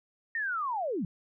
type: linear sweep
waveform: sine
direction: down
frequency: 1864.7 to 150 Hz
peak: -29 dBFS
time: 0.35-1.05 s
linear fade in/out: 2 ms
effects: none